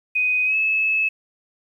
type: tone with pitch glide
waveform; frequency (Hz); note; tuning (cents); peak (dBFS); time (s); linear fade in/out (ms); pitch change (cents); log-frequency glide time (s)
sine; 2500 to 2597; D#7 to E7; +8 to -26; -17; 0.15-1.09; 10; +66; 0.45-0.56
effects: 9-bit